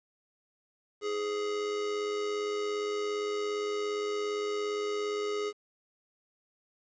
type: tone with amplitude modulation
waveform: square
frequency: 416.7 Hz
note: G#4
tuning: 6 cents sharp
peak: -29 dBFS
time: 1.01-5.53 s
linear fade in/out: 50 ms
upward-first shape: sine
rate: 97.4 Hz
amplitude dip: 45%
effects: resampled to 16000 Hz + 10-bit